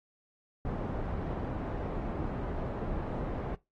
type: low-pass noise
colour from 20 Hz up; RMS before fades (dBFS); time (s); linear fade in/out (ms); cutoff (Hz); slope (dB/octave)
pink; -35; 0.65-3.55; 2; 790; 12
effects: noise-tail reverb RT60 0.2 s tail -20 dB re dry + AAC 32 kbps